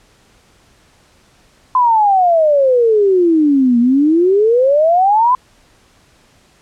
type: exponential two-way sweep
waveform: sine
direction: down then up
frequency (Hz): 1029 to 233.1 to 1029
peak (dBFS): -8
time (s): 1.75-5.35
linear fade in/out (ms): 2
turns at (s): 3.79
effects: pink hiss -51 dBFS RMS until 6.61 s + low-pass 9000 Hz 12 dB/octave